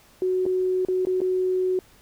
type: tone with dropouts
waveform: sine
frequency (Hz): 370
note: F#4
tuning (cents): 0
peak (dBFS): -20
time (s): 0.22-1.79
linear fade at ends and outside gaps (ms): 1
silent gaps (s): 0.455-0.463 / 0.85-0.885 / 1.051-1.07 / 1.205-1.216
effects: pink hiss -55 dBFS RMS until 2.01 s